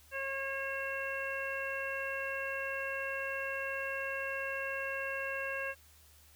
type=harmonic tone; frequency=543 Hz; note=C#5; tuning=36 cents flat; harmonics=1 / 2 / 3 / 4 / 5; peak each=-40 / -45 / -38 / -47 / -41 dBFS; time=0.11-5.75 s; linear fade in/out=50 ms; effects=added 75 Hz sine -62 dBFS peak until 6.35 s + white hiss -62 dBFS RMS until 6.35 s